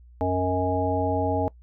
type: harmonic tone with a mistuned harmonic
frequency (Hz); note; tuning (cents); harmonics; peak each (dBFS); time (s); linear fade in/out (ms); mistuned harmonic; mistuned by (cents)
92; F#2; -9; 1 / 3 / 5 / 7 / 9; -28 / -28 / -28 / -28 / -28; 0.21-1.48; 0; 7; -20
effects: noise-tail reverb RT60 0.1 s tail -21 dB re dry + added 60 Hz sine -47 dBFS peak until 1.62 s